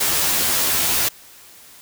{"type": "noise with comb filter", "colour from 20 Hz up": "white", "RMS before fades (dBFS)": -19, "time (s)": [0, 1.09], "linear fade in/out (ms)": 10, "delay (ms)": 12, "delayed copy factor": 0.9, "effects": ["white hiss -45 dBFS RMS until 1.81 s"]}